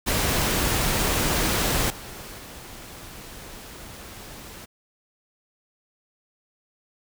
pink noise with level steps, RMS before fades -23 / -39 / -41 dBFS, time 0.06-4.66 s, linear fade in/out 20 ms, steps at 1.9 / 2.38 s, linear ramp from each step 2 ms, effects none

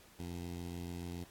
15% pulse tone with notch filter, 87 Hz, F2, 6 cents flat, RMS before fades -43 dBFS, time 0.19-1.24 s, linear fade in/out 5 ms, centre 1300 Hz, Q 0.81, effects pink hiss -61 dBFS RMS until 1.3 s + AAC 64 kbps

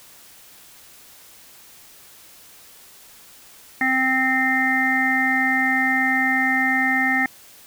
harmonic tone, 261.2 Hz, C4, 3 cents flat, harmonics 1 / 3 / 5 / 7 / 8, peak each -24 / -25 / -32 / -20 / -23 dBFS, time 3.81-7.26 s, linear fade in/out 2 ms, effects white hiss -47 dBFS RMS until 7.66 s

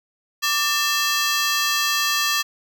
15% pulse ring-modulated tone, 1480 Hz, F#6, in tune, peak -9 dBFS, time 0.42-2.43 s, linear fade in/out 20 ms, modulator 311 Hz, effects none

